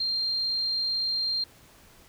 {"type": "tone", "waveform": "sine", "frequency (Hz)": 4186, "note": "C8", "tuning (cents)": 0, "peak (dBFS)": -25, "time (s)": [0, 1.44], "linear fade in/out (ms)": 5, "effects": ["pink hiss -55 dBFS RMS until 2.08 s"]}